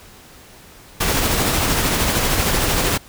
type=noise with tremolo; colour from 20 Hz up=pink; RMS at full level=-17 dBFS; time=1-2.98 s; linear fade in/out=10 ms; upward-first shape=sine; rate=13 Hz; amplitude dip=30%; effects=pink hiss -44 dBFS RMS until 3.08 s